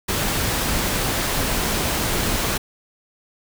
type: noise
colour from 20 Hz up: pink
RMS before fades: -22 dBFS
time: 0.08-2.58 s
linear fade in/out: 10 ms
effects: none